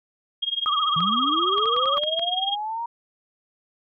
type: tone with tremolo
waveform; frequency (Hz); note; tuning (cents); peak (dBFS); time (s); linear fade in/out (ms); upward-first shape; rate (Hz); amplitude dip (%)
sine; 3252; G#7; -37; -20; 0.42-2.56; 10; sine; 20; 90
type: tone with vibrato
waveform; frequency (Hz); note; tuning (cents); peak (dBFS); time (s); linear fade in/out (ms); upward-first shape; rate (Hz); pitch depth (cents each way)
sine; 1205; D6; +44; -21; 0.66-1.98; 0; sine; 15; 100
type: linear sweep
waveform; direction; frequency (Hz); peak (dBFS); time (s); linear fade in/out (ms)
sine; up; 152.7 to 950; -26; 0.96-2.86; 5
type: clicks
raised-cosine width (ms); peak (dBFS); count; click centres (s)
0.3; -20; 8; 1.005 / 1.581 / 1.657 / 1.765 / 1.857 / 1.971 / 2.036 / 2.194
effects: none